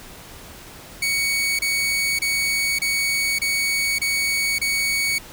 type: tone bursts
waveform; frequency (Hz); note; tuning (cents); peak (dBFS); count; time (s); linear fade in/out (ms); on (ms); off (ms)
sawtooth; 2235; C#7; +14; -16; 7; 1.02-5.184; 5; 570; 29
effects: pink hiss -41 dBFS RMS until 5.32 s